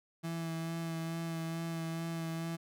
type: tone with vibrato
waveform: 35% pulse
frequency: 164.81 Hz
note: E3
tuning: in tune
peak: -34 dBFS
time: 0.23-2.57 s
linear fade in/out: 20 ms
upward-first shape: sine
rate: 2.3 Hz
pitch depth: 16 cents each way
effects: none